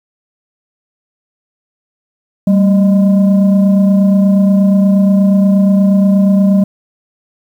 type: tone with frequency modulation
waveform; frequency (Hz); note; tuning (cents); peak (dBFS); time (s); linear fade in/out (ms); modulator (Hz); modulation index
sine; 194.8; G3; -11; -5; 2.47-6.64; 5; 418; 0.42
effects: tanh soft clip ceiling -1 dBFS + 7-bit